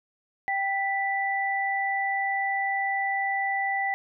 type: tone pair together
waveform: sine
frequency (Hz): 784.5 / 1975.5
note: G5 / B6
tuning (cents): +1 / 0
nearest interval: octave + major third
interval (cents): 1599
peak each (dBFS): -27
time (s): 0.48-3.94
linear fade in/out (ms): 0
effects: none